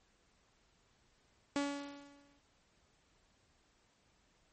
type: tone with exponential decay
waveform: sawtooth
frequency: 283.8 Hz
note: C#4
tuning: 41 cents sharp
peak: -27 dBFS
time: 1.56-2.39 s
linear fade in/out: 0 ms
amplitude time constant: 180 ms
effects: pink hiss -72 dBFS RMS until 4.52 s + MP3 32 kbps